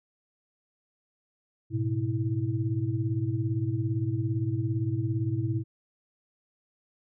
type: tone cluster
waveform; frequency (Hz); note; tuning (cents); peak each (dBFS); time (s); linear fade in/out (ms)
sine; 107.4 / 125 / 324.9; A2 / B2 / E4; -41 / +21 / -25; -29 / -29 / -33; 1.7-5.64; 50
effects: none